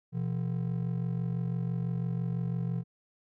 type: ring-modulated tone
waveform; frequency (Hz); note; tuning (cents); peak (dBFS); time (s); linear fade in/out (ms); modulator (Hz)
triangle; 146.9; D3; +1; -24; 0.12-2.84; 50; 23
effects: none